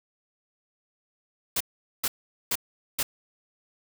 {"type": "noise bursts", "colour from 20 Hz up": "white", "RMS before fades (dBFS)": -26, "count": 4, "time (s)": [1.56, 3.03], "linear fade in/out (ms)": 5, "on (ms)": 45, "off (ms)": 430, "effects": []}